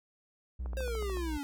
triangle tone with vibrato, 61 Hz, B1, 21 cents flat, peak -32 dBFS, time 0.59-1.38 s, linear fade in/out 10 ms, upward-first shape sine, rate 5.1 Hz, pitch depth 68 cents each way
click train, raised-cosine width 1 ms, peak -31 dBFS, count 8, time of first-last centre 0.66-1.171 s, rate 13.7 Hz
square exponential sweep, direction down, 540 to 277.2 Hz, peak -36 dBFS, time 0.77-1.43 s, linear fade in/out 0 ms
effects none

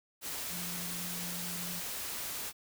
sine tone in noise, 175.5 Hz, F3, 9 cents sharp, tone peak -43 dBFS, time 0.49-1.82 s, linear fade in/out 50 ms, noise white, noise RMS -39 dBFS, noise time 0.21-2.53 s, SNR -7 dB, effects none

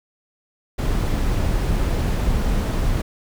brown noise, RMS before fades -20 dBFS, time 0.78-3.02 s, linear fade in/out 10 ms, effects none

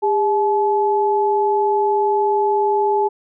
sine tone pair together, 405.1 / 858.4 Hz, G#4 / A5, -43 / -43 cents, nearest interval octave + minor second, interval 1300 cents, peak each -17 dBFS, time 0.02-3.09 s, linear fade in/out 20 ms, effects none

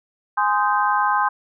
sine chord, Ab major seventh, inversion none, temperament just, 830.6 / 1038.3 / 1245.9 / 1557.4 Hz, Ab5 / C6 / Eb6 / G6, 0 / -14 / +2 / -12 cents, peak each -21 / -20 / -24 / -24 dBFS, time 0.37-1.29 s, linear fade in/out 10 ms, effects none

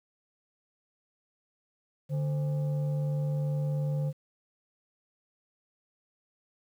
sine tone pair together, 146.85 / 523.3 Hz, D3 / C5, 0 / 0 cents, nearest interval octave + minor seventh, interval 2200 cents, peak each -25 / -36 dBFS, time 2.09-4.13 s, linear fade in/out 50 ms, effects tanh soft clip ceiling -25 dBFS + 10-bit

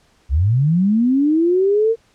sine linear sweep, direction up, 59.8 to 463.1 Hz, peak -12 dBFS, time 0.29-1.96 s, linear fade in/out 50 ms, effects pink hiss -57 dBFS RMS until 2.14 s + low-pass 8000 Hz 12 dB/octave

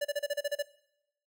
square tone bursts, 580 Hz, D5, 22 cents flat, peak -29 dBFS, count 9, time 0.01-0.626 s, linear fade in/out 10 ms, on 40 ms, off 32 ms, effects noise-tail reverb RT60 0.8 s tail -19 dB re dry

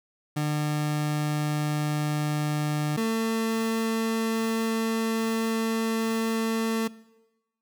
30% pulse tone pair in turn, 150 / 224.7 Hz, D3 / A3, +37 / +37 cents, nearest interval perfect fifth, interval 700 cents, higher second, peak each -22 / -21 dBFS, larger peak second, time 0.36-2.97 / 2.97-6.88 s, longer second, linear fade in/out 10 ms, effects noise-tail reverb RT60 1.0 s tail -20 dB re dry

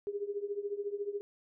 sine tone with tremolo, 406.7 Hz, G#4, 36 cents flat, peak -30 dBFS, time 0.07-1.21 s, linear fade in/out 0 ms, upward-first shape triangle, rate 14 Hz, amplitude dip 90%, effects none

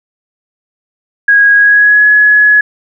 sine tone with pitch glide, 1647 to 1690.4 Hz, G#6 to G#6, -15 to +30 cents, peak -3 dBFS, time 1.28-2.61 s, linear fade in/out 5 ms, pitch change +45 cents, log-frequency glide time 1.55-2.06 s, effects none

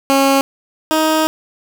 15% pulse tone pair in turn, 273.1 / 314.3 Hz, C#4 / D#4, -26 / +18 cents, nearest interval major second, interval 244 cents, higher second, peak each -4 / -6 dBFS, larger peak first, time 0.1-0.41 / 0.91-1.27 s, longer second, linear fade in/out 0 ms, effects none

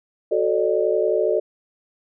sine chord, D# half-diminished seventh, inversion first, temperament equal with one note detuned, 370 / 440 / 554.4 / 606.3 Hz, F#4 / A4 / C#5 / D#5, 0 / 0 / 0 / -45 cents, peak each -23 / -21 / -26 / -22 dBFS, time 0.31-1.4 s, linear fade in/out 10 ms, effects none

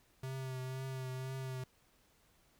square tone with vibrato, 130.81 Hz, C3, in tune, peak -40 dBFS, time 0.23-1.64 s, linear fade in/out 5 ms, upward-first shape triangle, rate 2 Hz, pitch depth 30 cents each way, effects pink hiss -70 dBFS RMS until 2.59 s

